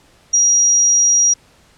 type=tone; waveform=sine; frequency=5730 Hz; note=F8; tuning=44 cents sharp; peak=-9 dBFS; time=0.33-1.34 s; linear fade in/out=10 ms; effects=pink hiss -51 dBFS RMS until 1.77 s + low-pass 9000 Hz 12 dB/octave